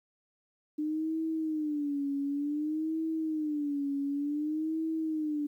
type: tone with vibrato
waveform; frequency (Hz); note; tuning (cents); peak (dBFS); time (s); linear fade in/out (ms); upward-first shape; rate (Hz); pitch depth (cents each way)
sine; 300; D4; +37; -29; 0.78-5.47; 10; sine; 0.55; 120
effects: 11-bit